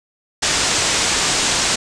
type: low-pass noise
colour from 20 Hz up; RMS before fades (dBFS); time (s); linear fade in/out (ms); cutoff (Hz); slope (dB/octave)
white; -18; 0.42-1.76; 10; 8200; 48
effects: none